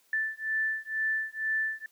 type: beating tone pair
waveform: sine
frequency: 1760 / 1762.1 Hz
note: A6 / A6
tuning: 0 / +2 cents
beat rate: 2.1 Hz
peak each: -31 / -31 dBFS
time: 0.13-1.86 s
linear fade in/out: 2 ms
effects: white hiss -66 dBFS RMS until 1.91 s + high-pass 200 Hz 12 dB/octave